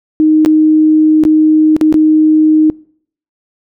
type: tone with dropouts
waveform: sine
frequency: 310.6 Hz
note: D#4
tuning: 3 cents flat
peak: -5 dBFS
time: 0.2-2.7 s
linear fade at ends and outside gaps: 0 ms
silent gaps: 0.449-0.46 / 1.237-1.251 / 1.765-1.812 / 1.926-1.942 s
effects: noise-tail reverb RT60 0.6 s tail -25 dB re dry